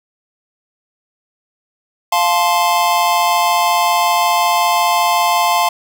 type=chord; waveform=square; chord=F major; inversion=none; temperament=just; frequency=698.5 / 873.1 / 1047.7 Hz; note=F5 / A5 / C6; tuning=0 / -14 / +2 cents; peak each=-17 dBFS; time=2.12-5.69 s; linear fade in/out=5 ms; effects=none